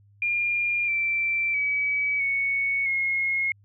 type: tone with pitch steps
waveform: sine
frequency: 2407 / 2343 / 2280 / 2219 / 2159 Hz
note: D7 / D7 / C#7 / C#7 / C#7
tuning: +42 / -5 / +48 / +1 / -46 cents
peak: -22 dBFS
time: 0.22-3.52 s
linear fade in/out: 2 ms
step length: 660 ms
effects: added 101 Hz sine -54 dBFS peak until 3.64 s